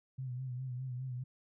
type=tone with vibrato; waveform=sine; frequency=127.5 Hz; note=C3; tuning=44 cents flat; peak=-37 dBFS; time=0.18-1.24 s; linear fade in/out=10 ms; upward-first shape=sine; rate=4.9 Hz; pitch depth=62 cents each way; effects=none